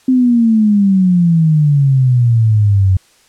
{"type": "exponential sweep", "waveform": "sine", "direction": "down", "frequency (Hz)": [261.2, 92.5], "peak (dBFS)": -7, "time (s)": [0.08, 2.97], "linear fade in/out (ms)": 5, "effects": ["white hiss -50 dBFS RMS until 3.28 s", "low-pass 9000 Hz 12 dB/octave"]}